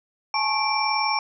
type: tone cluster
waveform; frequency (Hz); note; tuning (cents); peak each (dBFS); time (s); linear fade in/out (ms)
sine; 841 / 881 / 1095 / 2342 / 5460; G#5 / A5 / C#6 / D7 / F8; +22 / +2 / -22 / -5 / -40; -27; 0.34-1.19; 2
effects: none